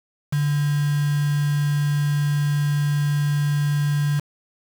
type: tone with quantisation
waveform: sine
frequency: 145.8 Hz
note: D3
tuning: 12 cents flat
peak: -18 dBFS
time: 0.32-4.2 s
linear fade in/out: 10 ms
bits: 5
effects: none